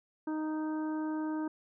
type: harmonic tone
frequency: 310.5 Hz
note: D#4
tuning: 3 cents flat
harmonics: 1 / 2 / 3 / 4 / 5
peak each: -32 / -46 / -43 / -50 / -50 dBFS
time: 0.27-1.48 s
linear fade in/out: 5 ms
effects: none